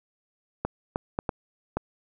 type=clicks; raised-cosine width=1 ms; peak=-12 dBFS; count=5; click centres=0.65 / 0.959 / 1.189 / 1.292 / 1.77 s; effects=none